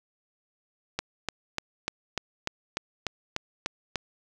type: click train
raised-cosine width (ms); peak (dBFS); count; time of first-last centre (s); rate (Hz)
0.2; -11; 11; 0.99-3.957; 3.37
effects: none